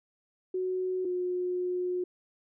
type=tone pair in turn; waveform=sine; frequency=370 / 360.9 Hz; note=F#4 / F#4; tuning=0 / -43 cents; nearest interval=unison; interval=43 cents; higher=first; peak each=-28 dBFS; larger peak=neither; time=0.54-1.05 / 1.05-2.04 s; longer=second; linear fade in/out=5 ms; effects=none